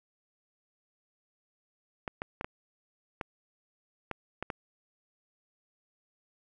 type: clicks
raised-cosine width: 0.5 ms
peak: -19 dBFS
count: 8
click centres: 2.078 / 2.219 / 2.411 / 2.445 / 3.212 / 4.113 / 4.426 / 4.502 s
effects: none